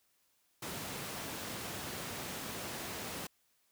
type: high-pass noise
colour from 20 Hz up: pink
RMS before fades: -42 dBFS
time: 0.62-3.27 s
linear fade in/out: 5 ms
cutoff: 120 Hz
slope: 12 dB/octave
effects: white hiss -74 dBFS RMS until 3.71 s